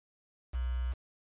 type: tone with quantisation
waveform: sine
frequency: 62.1 Hz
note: B1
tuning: 10 cents sharp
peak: -30 dBFS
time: 0.53-0.94 s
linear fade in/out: 20 ms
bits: 8
effects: resampled to 8000 Hz